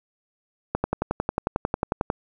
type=click train; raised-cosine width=1 ms; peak=-8 dBFS; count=16; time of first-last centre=0.75-2.101 s; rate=11.1 Hz; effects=none